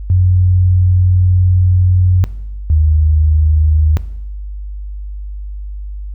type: tone pair in turn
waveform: sine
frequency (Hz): 91.2 / 77.33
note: F#2 / D#2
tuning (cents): -24 / -10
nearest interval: minor third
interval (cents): 286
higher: first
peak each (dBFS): -7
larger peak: neither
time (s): 0.1-2.24 / 2.7-3.97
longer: first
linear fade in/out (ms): 0
effects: noise-tail reverb RT60 0.9 s tail -17 dB re dry + added 50 Hz sine -22 dBFS peak until 6.14 s